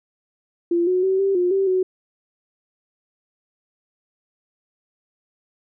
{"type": "tone with pitch steps", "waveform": "sine", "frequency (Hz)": [343.4, 366.2, 380.6, 391.3, 356.9, 388.3, 371.7], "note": ["F4", "F#4", "F#4", "G4", "F4", "G4", "F#4"], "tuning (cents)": [-29, -18, 49, -3, 38, -16, 8], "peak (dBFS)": -16, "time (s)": [0.71, 1.83], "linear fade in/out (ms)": 5, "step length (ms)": 160, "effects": []}